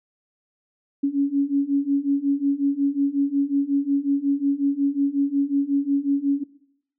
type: beating tone pair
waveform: sine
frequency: 277.2 / 282.7 Hz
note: C#4 / C#4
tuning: 0 / +34 cents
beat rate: 5.5 Hz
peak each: -23 / -21 dBFS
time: 1.03-6.44 s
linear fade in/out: 10 ms
effects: noise-tail reverb RT60 0.7 s tail -19 dB re dry